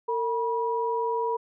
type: tone pair together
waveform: sine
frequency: 455.5 / 967.5 Hz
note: A#4 / B5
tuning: -40 / -36 cents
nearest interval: octave + minor second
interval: 1304 cents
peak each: -27 dBFS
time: 0.08-1.37 s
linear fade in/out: 10 ms
effects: none